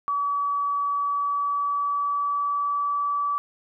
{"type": "tone with pitch glide", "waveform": "sine", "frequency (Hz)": [1142, 1151.9], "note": ["D6", "D6"], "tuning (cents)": [-49, -34], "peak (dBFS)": -22, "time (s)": [0.08, 3.38], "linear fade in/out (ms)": 0, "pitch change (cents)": 15, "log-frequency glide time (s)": [0.84, 2.95], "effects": []}